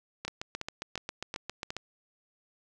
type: two click trains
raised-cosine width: 0.2 ms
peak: -18 / -18 dBFS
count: 12 / 5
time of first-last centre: 0.28-1.766 / 0.25-1.705 s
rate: 7.4 / 2.75 Hz
effects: none